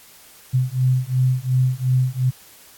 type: beating tone pair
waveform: sine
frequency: 127 / 129.8 Hz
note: B2 / C3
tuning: +49 / -13 cents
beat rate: 2.8 Hz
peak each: -19 / -19 dBFS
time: 0.53-2.31 s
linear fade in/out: 20 ms
effects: white hiss -47 dBFS RMS until 2.77 s + AAC 64 kbps